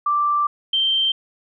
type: tone pair in turn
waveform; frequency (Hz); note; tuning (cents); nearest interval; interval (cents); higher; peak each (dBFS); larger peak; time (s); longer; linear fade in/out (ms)
sine; 1174.7 / 3136; D6 / G7; 0 / 0; octave + perfect fourth; 1700; second; -16 / -16; neither; 0.06-0.47 / 0.73-1.12; first; 5
effects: none